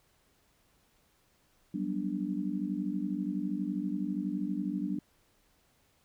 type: chord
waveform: sine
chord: G major seventh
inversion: third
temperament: just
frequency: 183.75 / 196 / 245 / 294 Hz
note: F#3 / G3 / B3 / D4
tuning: -12 / 0 / -14 / +2 cents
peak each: -38 / -35 / -38 / -35 dBFS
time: 1.74-4.99 s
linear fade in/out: 5 ms
effects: pink hiss -69 dBFS RMS until 6.04 s